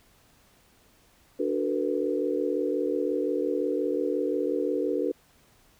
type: chord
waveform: sine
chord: B minor seventh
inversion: first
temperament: equal with one note detuned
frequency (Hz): 293.7 / 370 / 448.2 / 493.9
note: D4 / F#4 / A4 / B4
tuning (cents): 0 / 0 / +32 / 0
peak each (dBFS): -30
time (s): 1.39-5.12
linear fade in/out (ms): 10
effects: pink hiss -61 dBFS RMS until 5.79 s